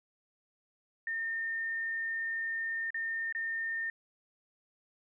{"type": "tone with dropouts", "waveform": "sine", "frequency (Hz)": 1818, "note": "A#6", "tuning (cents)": -44, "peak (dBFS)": -32, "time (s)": [1.07, 3.9], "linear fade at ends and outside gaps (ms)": 2, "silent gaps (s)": [[2.905, 2.944], [3.325, 3.349]], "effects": []}